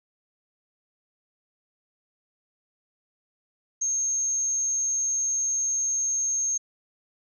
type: tone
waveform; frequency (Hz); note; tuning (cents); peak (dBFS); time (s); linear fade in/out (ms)
sine; 6430; G8; +43; -23; 3.81-6.58; 10
effects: none